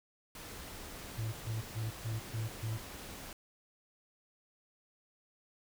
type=noise; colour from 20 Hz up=pink; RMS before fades=-47 dBFS; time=0.35-3.33 s; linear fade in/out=2 ms
type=tone bursts; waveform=triangle; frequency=111.3 Hz; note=A2; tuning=20 cents sharp; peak=-32 dBFS; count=6; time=1.17-2.78 s; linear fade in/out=20 ms; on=160 ms; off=130 ms
effects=none